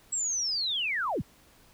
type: linear sweep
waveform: sine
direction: down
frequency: 7790 to 51.91 Hz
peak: -27 dBFS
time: 0.12-1.22 s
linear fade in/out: 10 ms
effects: pink hiss -59 dBFS RMS until 1.73 s